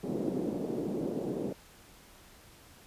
white band-pass noise, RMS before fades -34 dBFS, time 0.03-1.53 s, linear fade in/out 10 ms, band 160 to 450 Hz, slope 24 dB/octave, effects pink hiss -56 dBFS RMS until 2.86 s + resampled to 32000 Hz

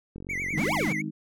click train, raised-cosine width 3 ms, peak -27 dBFS, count 34, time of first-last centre 0.16-0.876 s, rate 46.1 Hz
triangle tone with vibrato, 2136 Hz, C7, 35 cents sharp, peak -27 dBFS, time 0.29-1.02 s, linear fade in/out 10 ms, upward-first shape triangle, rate 9.9 Hz, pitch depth 170 cents each way
harmonic tone, 51.7 Hz, G#1, 7 cents flat, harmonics 3 / 4 / 5 / 6, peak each -35 / -34 / -39 / -34 dBFS, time 0.52-1.11 s, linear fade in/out 20 ms
square exponential two-way sweep, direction up then down, 126.6 to 1131 to 126.6 Hz, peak -28 dBFS, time 0.57-0.93 s, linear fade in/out 10 ms, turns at 0.74 s
effects none

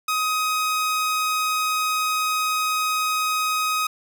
sawtooth tone, 1258 Hz, D#6, 19 cents sharp, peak -17 dBFS, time 0.08-3.87 s, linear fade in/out 5 ms, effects none

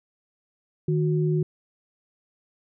sine tone pair together, 154.9 / 365.6 Hz, D#3 / F#4, -7 / -21 cents, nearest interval octave + minor third, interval 1486 cents, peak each -21 / -26 dBFS, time 0.88-1.43 s, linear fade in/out 5 ms, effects none

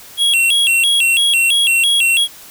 square tone with vibrato, 3003 Hz, F#7, 25 cents sharp, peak -11 dBFS, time 0.17-2.28 s, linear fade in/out 50 ms, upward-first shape square, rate 3 Hz, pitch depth 170 cents each way, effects white hiss -38 dBFS RMS until 2.5 s

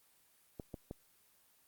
clicks, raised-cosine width 2 ms, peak -29 dBFS, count 3, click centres 0.598 / 0.742 / 0.911 s, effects white hiss -69 dBFS RMS until 1.67 s + Opus 24 kbps

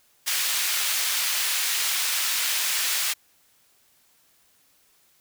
pink high-pass noise, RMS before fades -25 dBFS, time 0.26-3.14 s, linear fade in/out 20 ms, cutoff 2100 Hz, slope 12 dB/octave, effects white hiss -62 dBFS RMS until 5.2 s

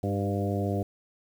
harmonic tone with a mistuned harmonic, 100.2 Hz, G2, 38 cents sharp, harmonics 1 / 2 / 3 / 4 / 5 / 6 / 7, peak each -29 / -32 / -34 / -35 / -36 / -37 / -37 dBFS, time 0.03-0.83 s, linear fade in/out 5 ms, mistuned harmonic 4, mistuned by -26 cents, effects 9-bit

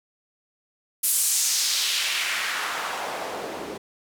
white noise with band-pass filter sweep, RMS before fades -26 dBFS, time 1.03-3.78 s, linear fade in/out 10 ms, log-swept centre 11000 to 310 Hz, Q 1.4, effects none

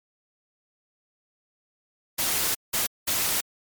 white noise bursts at uneven times, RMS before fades -25 dBFS, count 3, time 2.18-2.55 / 2.73-2.87 / 3.07-3.41 s, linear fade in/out 10 ms, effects MP3 96 kbps

